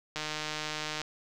click train, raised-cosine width 0.2 ms, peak -17 dBFS, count 132, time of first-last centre 0.16-1.016 s, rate 153 Hz, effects none

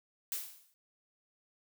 blue noise with exponential decay, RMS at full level -34 dBFS, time 0.32-0.74 s, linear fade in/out 0 ms, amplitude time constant 90 ms, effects none

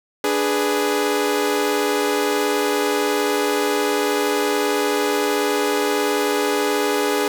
sawtooth chord, G# diminished, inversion second, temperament equal, 293.7 / 415.3 / 493.9 Hz, D4 / G#4 / B4, 0 / 0 / 0 cents, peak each -20 / -16 / -21 dBFS, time 0.24-7.28 s, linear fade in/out 2 ms, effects none

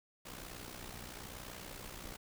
pink noise with amplitude modulation, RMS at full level -45 dBFS, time 0.25-2.17 s, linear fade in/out 10 ms, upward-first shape sine, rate 61 Hz, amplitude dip 65%, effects none

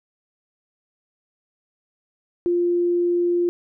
sine tone, 349.2 Hz, F4, in tune, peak -17 dBFS, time 2.46-3.49 s, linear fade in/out 0 ms, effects none

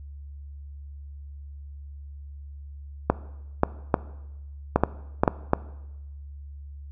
clicks, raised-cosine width 1 ms, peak -3 dBFS, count 8, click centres 3.1 / 3.634 / 3.942 / 4.76 / 4.836 / 5.235 / 5.278 / 5.534 s, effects noise-tail reverb RT60 1.0 s tail -18 dB re dry + added 71 Hz sine -38 dBFS peak until 6.91 s

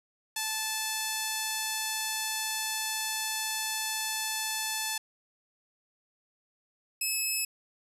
5% pulse tone pair in turn, 874 / 2588 Hz, A5 / E7, -12 / -32 cents, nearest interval octave + perfect fifth, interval 1880 cents, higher second, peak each -18 dBFS, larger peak neither, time 0.36-4.98 / 7.01-7.45 s, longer first, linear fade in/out 5 ms, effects resampled to 32000 Hz + 10-bit

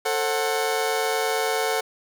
sawtooth chord, F# diminished, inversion first, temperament just, 444 / 532.8 / 740 Hz, A4 / C5 / F#5, +16 / +31 / 0 cents, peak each -21 / -25 / -23 dBFS, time 0.05-1.81 s, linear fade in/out 10 ms, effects none

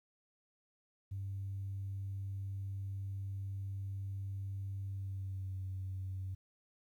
sine tone with pitch glide, 98 to 94.61 Hz, G2 to F#2, 0 to +39 cents, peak -37 dBFS, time 1.11-6.35 s, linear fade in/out 10 ms, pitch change -61 cents, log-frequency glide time 4.87-5.57 s, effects tanh soft clip ceiling -34 dBFS + 12-bit

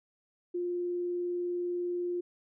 sine tone with vibrato, 352.7 Hz, F4, 17 cents sharp, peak -30 dBFS, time 0.54-2.21 s, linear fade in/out 10 ms, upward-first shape sine, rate 20 Hz, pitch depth 12 cents each way, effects none

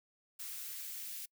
blue noise with high-pass filter sweep, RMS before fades -44 dBFS, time 0.39-1.26 s, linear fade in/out 10 ms, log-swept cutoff 1200 to 2200 Hz, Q 1, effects noise-tail reverb RT60 0.1 s tail -26 dB re dry

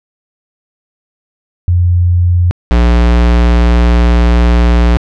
sine / square tone pair in turn, 88.2 / 59.19 Hz, F2 / A#1, +18 / +27 cents, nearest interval perfect fifth, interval 691 cents, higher first, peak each -6 dBFS, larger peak neither, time 1.68-2.51 / 2.71-4.97 s, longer second, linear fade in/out 0 ms, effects low-pass 4000 Hz 12 dB/octave

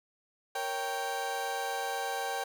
30% pulse chord, G diminished, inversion first, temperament equal, 466.2 / 554.4 / 784 Hz, Bb4 / Db5 / G5, 0 / 0 / 0 cents, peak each -37 / -37 / -31 dBFS, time 0.55-2.44 s, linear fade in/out 5 ms, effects none

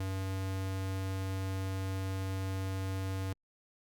square tone, 95.5 Hz, G2, 45 cents flat, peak -34 dBFS, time 0-3.33 s, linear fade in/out 5 ms, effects Opus 48 kbps

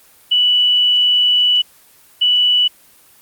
sine tone bursts at uneven times, 2959 Hz, F#7, 1 cent flat, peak -10 dBFS, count 2, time 0.31-1.62 / 2.21-2.68 s, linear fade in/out 10 ms, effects white hiss -48 dBFS RMS until 3.21 s + Opus 24 kbps

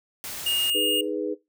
white noise, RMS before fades -35 dBFS, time 0.24-0.7 s, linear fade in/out 0 ms
square tone, 2842 Hz, F7, 30 cents sharp, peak -23 dBFS, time 0.46-1.01 s, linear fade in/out 5 ms
sine chord, G# minor, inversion second, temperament equal, 311.1 / 415.3 / 493.9 Hz, D#4 / G#4 / B4, 0 / 0 / 0 cents, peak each -30 / -29 / -30 dBFS, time 0.74-1.35 s, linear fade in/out 20 ms
effects noise-tail reverb RT60 0.2 s tail -18 dB re dry

